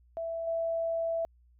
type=tone with level steps; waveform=sine; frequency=662 Hz; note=E5; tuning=7 cents sharp; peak=-32 / -28 dBFS; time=0.17-1.25 s; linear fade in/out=0 ms; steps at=0.47 s; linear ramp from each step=5 ms; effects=added 60 Hz sine -59 dBFS peak until 1.59 s